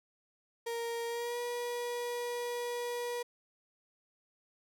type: tone with pitch glide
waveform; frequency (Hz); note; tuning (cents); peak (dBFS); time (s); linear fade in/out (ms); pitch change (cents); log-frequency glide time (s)
35% pulse; 466.2 to 482.1; A#4 to B4; 0 to -42; -33; 0.66-3.23; 10; +58; 1.07-1.38
effects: none